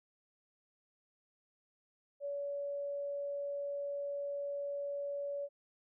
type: tone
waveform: sine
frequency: 568 Hz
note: C#5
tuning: 42 cents sharp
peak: -36 dBFS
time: 2.2-5.49 s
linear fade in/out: 50 ms
effects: none